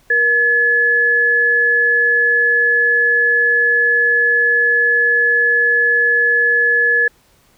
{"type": "tone pair together", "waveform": "sine", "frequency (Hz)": [474.1, 1709], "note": ["A#4", "G#6"], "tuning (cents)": [29, 49], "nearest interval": "octave + minor seventh", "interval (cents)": 2220, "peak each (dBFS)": [-21, -11], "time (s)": [0.1, 7.08], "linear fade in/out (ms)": 5, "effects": ["pink hiss -54 dBFS RMS until 7.57 s"]}